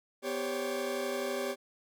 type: tone cluster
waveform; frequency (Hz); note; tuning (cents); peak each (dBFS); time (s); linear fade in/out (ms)
40% pulse; 248.7 / 394.1 / 534 / 566; B3 / G4 / C5 / C#5; +12 / +9 / +35 / +36; -40 / -35 / -39 / -36; 0.22-1.56; 50
effects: none